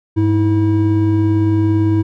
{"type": "tone pair together", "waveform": "triangle", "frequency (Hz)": [101.74, 323], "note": ["G#2", "E4"], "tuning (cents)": [-35, -35], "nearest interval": "octave + minor sixth", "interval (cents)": 2000, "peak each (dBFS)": -12, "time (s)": [0.16, 2.03], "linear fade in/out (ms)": 20, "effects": []}